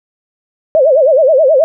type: tone with vibrato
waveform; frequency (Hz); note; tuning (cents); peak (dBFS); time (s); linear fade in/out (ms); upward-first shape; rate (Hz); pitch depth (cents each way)
sine; 577; D5; -31; -5; 0.75-1.64; 0; sine; 9.4; 220
effects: none